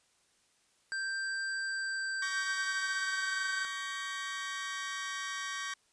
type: tone with pitch glide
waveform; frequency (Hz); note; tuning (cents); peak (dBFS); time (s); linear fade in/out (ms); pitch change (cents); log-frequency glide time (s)
square; 1574 to 1543.4; G6 to G6; +7 to -27; -34; 0.92-3.65; 0; -34; 1.59-3.46
type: chord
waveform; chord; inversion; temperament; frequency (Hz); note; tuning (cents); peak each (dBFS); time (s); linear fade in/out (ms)
sawtooth; G diminished; second; just; 1128.9 / 1568 / 1881.6; Db6 / G6 / Bb6; +31 / 0 / +16; -37; 2.22-5.74; 5
effects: white hiss -70 dBFS RMS until 5.92 s + resampled to 22050 Hz